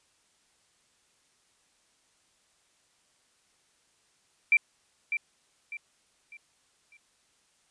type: tone with echo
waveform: sine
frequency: 2349 Hz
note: D7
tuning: in tune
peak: -17 dBFS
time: 4.52-4.57 s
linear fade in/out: 2 ms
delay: 600 ms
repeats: 4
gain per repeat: -9 dB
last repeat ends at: 6.97 s
effects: white hiss -68 dBFS RMS until 7.7 s + resampled to 22050 Hz